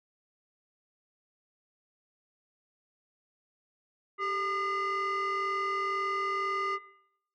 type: tone with frequency modulation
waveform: sine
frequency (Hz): 1215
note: D#6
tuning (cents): -42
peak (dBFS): -26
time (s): 4.18-6.79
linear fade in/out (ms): 50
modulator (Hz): 824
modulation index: 0.87
effects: noise-tail reverb RT60 0.7 s tail -18 dB re dry + tanh soft clip ceiling -28 dBFS